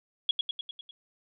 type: tone with echo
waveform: sine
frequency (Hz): 3322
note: G#7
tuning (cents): 0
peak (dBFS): -21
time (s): 0.29-0.31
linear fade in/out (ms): 2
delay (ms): 100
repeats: 6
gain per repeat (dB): -4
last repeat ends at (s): 0.91
effects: none